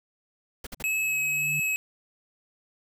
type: noise bursts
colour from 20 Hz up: pink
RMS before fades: -37 dBFS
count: 3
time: 0.64-0.826 s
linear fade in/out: 5 ms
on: 28 ms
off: 51 ms
type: tone with exponential growth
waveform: sine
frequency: 150 Hz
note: D3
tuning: 37 cents sharp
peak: -31 dBFS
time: 0.77-1.6 s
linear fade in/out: 5 ms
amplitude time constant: 180 ms
type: tone with vibrato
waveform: square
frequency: 2570 Hz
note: E7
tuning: 45 cents flat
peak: -25 dBFS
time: 0.84-1.76 s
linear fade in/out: 0 ms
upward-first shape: sine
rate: 1.8 Hz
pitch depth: 11 cents each way
effects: none